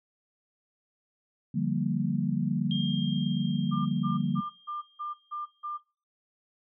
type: chord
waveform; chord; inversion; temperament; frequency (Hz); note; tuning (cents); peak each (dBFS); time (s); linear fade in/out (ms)
sine; G minor seventh; second; equal; 146.83 / 174.61 / 196 / 233.1; D3 / F3 / G3 / Bb3; 0 / 0 / 0 / 0; -31; 1.54-4.41; 10
type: tone with exponential decay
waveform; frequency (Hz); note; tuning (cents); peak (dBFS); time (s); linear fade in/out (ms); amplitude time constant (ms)
sine; 3211; G7; +41; -31; 2.71-5.8; 1; 670
type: tone bursts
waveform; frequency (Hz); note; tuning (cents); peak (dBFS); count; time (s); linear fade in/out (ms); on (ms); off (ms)
sine; 1196; D6; +31; -32; 7; 3.71-5.78; 20; 150; 170
effects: noise-tail reverb RT60 0.4 s tail -25 dB re dry